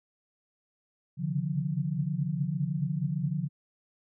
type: tone cluster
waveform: sine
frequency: 136.3 / 141.1 / 150.7 / 177.2 Hz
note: C#3 / C#3 / D3 / F3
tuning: -29 / +31 / +45 / +25 cents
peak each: -35 / -36 / -31 / -32 dBFS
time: 1.17-3.49 s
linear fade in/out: 50 ms
effects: none